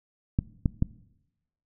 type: clicks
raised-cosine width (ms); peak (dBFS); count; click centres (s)
5; -10; 3; 0.389 / 0.658 / 0.824
effects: noise-tail reverb RT60 0.9 s tail -20 dB re dry